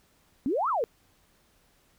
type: exponential two-way sweep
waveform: sine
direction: up then down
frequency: 239 to 1388 to 425.8 Hz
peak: -24 dBFS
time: 0.46-0.84 s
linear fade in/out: 0 ms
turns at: 0.69 s
effects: pink hiss -65 dBFS RMS until 1.98 s